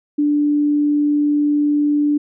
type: tone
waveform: sine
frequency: 293.7 Hz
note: D4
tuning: in tune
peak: -13 dBFS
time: 0.18-2.18 s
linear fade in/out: 10 ms
effects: none